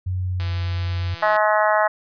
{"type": "tone with pitch glide", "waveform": "sine", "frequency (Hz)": [92, 90.89], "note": ["F#2", "F#2"], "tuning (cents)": [-9, -30], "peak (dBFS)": -21, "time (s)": [0.06, 1.15], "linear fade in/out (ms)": 10, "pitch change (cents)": -21, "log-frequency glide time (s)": [0.17, 0.48]}
{"type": "click train", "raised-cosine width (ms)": 0.2, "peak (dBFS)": -18, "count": 163, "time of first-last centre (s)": [0.4, 1.364], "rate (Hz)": 168}
{"type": "harmonic tone", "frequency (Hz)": 212.7, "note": "G#3", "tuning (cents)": 42, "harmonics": [3, 4, 5, 6, 7, 8, 9], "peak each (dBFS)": [-19, -21, -23, -25, -26, -27, -28], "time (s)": [1.22, 1.88], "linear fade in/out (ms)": 10}
{"effects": ["resampled to 11025 Hz"]}